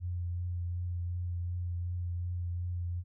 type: tone with vibrato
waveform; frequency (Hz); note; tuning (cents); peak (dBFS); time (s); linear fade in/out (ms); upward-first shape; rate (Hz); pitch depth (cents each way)
sine; 87.9; F2; +12; -32; 0-3.04; 50; triangle; 2.7; 21
effects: none